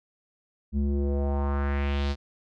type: tone with low-pass filter sweep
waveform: square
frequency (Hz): 70.5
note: C#2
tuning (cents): +30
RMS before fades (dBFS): -26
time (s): 0.72-2.16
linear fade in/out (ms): 50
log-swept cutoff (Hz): 200 to 4900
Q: 2.3
effects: none